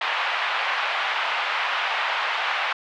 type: band-pass noise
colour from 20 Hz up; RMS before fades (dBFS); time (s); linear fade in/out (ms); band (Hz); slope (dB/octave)
pink; -25; 0.01-2.73; 5; 790 to 3200; 24
effects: none